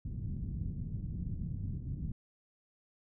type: low-pass noise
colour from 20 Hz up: white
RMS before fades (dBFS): -38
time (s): 0.05-2.12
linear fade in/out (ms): 5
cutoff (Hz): 170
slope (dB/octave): 24
effects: none